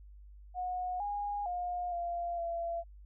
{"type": "tone with pitch steps", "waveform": "sine", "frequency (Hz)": [727, 819, 712, 692, 679], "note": ["F#5", "G#5", "F5", "F5", "F5"], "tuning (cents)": [-31, -24, 33, -16, -49], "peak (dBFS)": -33, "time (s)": [0.54, 2.84], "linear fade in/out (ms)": 50, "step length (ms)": 460, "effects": ["added 50 Hz sine -50 dBFS peak until 3.05 s"]}